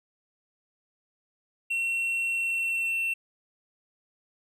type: tone with pitch glide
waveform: triangle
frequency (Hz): 2720 to 2700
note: F7 to E7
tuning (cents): -46 to +41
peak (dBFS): -24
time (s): 1.7-3.14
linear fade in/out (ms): 10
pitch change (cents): -13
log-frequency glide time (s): 2.31-2.94
effects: none